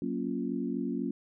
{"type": "chord", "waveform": "sine", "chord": "Gb major seventh", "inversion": "none", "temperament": "equal", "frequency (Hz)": [185, 233.1, 277.2, 349.2], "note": ["Gb3", "Bb3", "Db4", "F4"], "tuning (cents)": [0, 0, 0, 0], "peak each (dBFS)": [-37, -34, -34, -38], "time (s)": [0.02, 1.11], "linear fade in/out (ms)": 2, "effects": []}